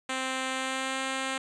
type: tone with pitch glide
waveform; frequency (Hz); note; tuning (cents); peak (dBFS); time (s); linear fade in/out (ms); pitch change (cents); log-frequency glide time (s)
5% pulse; 261.6 to 265.3; C4 to C4; 0 to +24; -18; 0.09-1.38; 5; +24; 0.49-1
effects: resampled to 24000 Hz